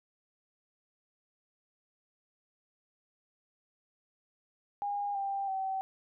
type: tone with pitch steps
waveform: sine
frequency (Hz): 813 / 789.9 / 767.4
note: G#5 / G5 / G5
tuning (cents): -37 / +13 / -37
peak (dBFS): -31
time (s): 4.82-5.81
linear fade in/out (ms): 0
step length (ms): 330
effects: none